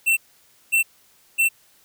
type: tone bursts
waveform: square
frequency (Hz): 2693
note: E7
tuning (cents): +36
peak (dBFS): -16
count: 3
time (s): 0.06-1.49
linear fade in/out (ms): 20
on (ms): 110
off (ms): 550
effects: white hiss -57 dBFS RMS until 1.84 s